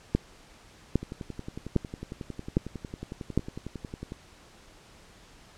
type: two click trains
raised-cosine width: 3 ms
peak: -23 / -9 dBFS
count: 35 / 5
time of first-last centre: 1.03-4.121 / 0.15-3.376 s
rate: 11 / 1.24 Hz
effects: pink hiss -54 dBFS RMS until 5.57 s + low-pass 8000 Hz 12 dB/octave